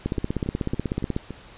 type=two click trains; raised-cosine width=3 ms; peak=-19 / -11 dBFS; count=5 / 19; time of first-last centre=0.18-1.307 / 0.06-1.164 s; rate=3.55 / 16.3 Hz; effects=pink hiss -47 dBFS RMS until 1.57 s + resampled to 8000 Hz